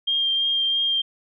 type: tone with vibrato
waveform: sine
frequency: 3200 Hz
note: G7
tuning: 35 cents sharp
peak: -19 dBFS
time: 0.07-1.02 s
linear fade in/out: 10 ms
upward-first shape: triangle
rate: 3 Hz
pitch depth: 16 cents each way
effects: none